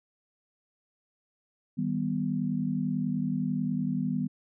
sine chord, Eb augmented, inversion none, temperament equal with one note detuned, 157.55 / 196 / 246.9 Hz, Eb3 / G3 / B3, +22 / 0 / 0 cents, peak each -32 / -31 / -30 dBFS, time 1.77-4.28 s, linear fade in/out 20 ms, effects none

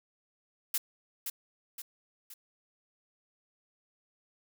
blue noise with echo, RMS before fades -30 dBFS, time 0.74-0.78 s, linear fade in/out 5 ms, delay 520 ms, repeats 3, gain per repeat -6 dB, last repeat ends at 2.34 s, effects none

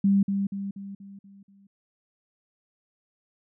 sine tone with echo, 197.8 Hz, G3, 16 cents sharp, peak -17 dBFS, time 0.04-0.23 s, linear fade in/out 5 ms, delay 240 ms, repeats 6, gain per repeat -6 dB, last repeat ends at 1.67 s, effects none

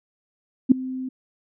sine tone with ADSR envelope, 258.7 Hz, C4, 19 cents flat, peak -6 dBFS, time 0.69-1.09 s, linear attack 26 ms, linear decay 5 ms, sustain -21 dB, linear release 8 ms, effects none

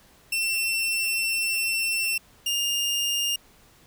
sawtooth tone pair in turn, 2698 / 2820 Hz, E7 / F7, +40 / +16 cents, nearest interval minor second, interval 76 cents, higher second, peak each -20 dBFS, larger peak neither, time 0.32-2.18 / 2.46-3.36 s, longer first, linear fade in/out 5 ms, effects pink hiss -56 dBFS RMS until 3.86 s

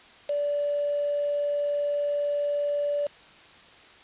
sine tone with quantisation, 580 Hz, D5, 22 cents flat, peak -24 dBFS, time 0.29-3.07 s, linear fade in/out 5 ms, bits 6, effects white hiss -51 dBFS RMS until 4.03 s + resampled to 8000 Hz

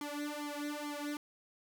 sawtooth tone with flanger, 293.7 Hz, D4, in tune, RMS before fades -40 dBFS, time 0.01-1.17 s, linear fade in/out 2 ms, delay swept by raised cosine 0.91 to 2.91 ms, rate 2.3 Hz, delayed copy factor +1, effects none

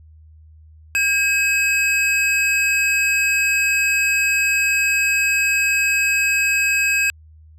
square tone pair together, 1612 / 2559 Hz, G6 / D#7, +48 / +48 cents, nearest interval minor sixth, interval 800 cents, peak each -23 / -17 dBFS, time 0.95-7.1 s, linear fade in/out 0 ms, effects added 78 Hz sine -43 dBFS peak until 7.58 s + low-pass 12000 Hz 12 dB/octave

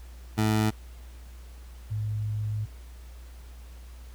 20% pulse / sine tone pair in turn, 108.3 / 106.62 Hz, A2 / G#2, -27 / +46 cents, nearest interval unison, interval 27 cents, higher first, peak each -17 / -27 dBFS, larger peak first, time 0.37-0.71 / 1.9-2.66 s, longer second, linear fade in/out 20 ms, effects added 60 Hz sine -42 dBFS peak until 4.14 s + pink hiss -56 dBFS RMS until 4.14 s

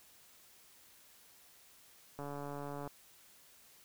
click train, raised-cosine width 1 ms, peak -30 dBFS, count 99, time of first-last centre 2.19-2.875 s, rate 143 Hz, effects white hiss -62 dBFS RMS until 3.84 s

